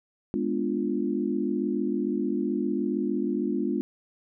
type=chord; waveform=sine; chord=G# diminished seventh; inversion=none; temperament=equal; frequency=207.7 / 246.9 / 293.7 / 349.2 Hz; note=G#3 / B3 / D4 / F4; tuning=0 / 0 / 0 / 0 cents; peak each=-30 dBFS; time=0.34-3.81 s; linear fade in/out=0 ms; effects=none